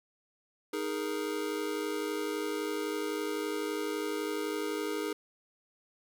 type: chord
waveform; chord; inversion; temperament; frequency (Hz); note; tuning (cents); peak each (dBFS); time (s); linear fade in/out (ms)
square; D# suspended fourth; none; just; 311.1 / 414.8 / 466.7; D#4 / G#4 / A#4; 0 / -2 / +2; -37 / -36 / -39; 0.73-5.13; 5
effects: none